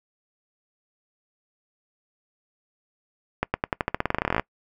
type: accelerating click train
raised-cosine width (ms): 0.5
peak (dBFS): -7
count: 21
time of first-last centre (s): 3.43-4.396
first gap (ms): 110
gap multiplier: 0.9
effects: noise-tail reverb RT60 0.1 s tail -24 dB re dry